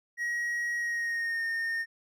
triangle tone with pitch glide, 1900 to 1831 Hz, A#6 to A#6, +33 to -32 cents, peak -27 dBFS, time 0.17-1.86 s, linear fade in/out 50 ms, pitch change -65 cents, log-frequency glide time 0.76-1.44 s, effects none

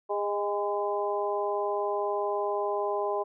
harmonic tone with a mistuned harmonic, 204 Hz, G#3, 31 cents flat, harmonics 2 / 3 / 4 / 5, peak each -30 / -32 / -33 / -34 dBFS, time 0.09-3.24 s, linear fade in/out 20 ms, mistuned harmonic 3, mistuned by +25 cents, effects none

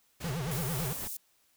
pink noise with tremolo, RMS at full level -41 dBFS, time 0.2-1.08 s, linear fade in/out 10 ms, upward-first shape sine, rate 3.7 Hz, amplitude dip 40%
square tone with vibrato, 146.83 Hz, D3, in tune, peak -33 dBFS, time 0.24-0.93 s, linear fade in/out 2 ms, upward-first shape sine, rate 9 Hz, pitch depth 300 cents each way
white high-pass noise, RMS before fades -39 dBFS, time 0.51-1.17 s, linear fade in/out 5 ms, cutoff 7600 Hz, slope 12 dB/octave
effects white hiss -69 dBFS RMS until 1.56 s

